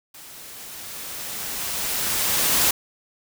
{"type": "noise with level ramp", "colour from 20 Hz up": "white", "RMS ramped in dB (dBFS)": [-43, -18], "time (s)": [0.14, 2.71], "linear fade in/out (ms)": 5, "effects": []}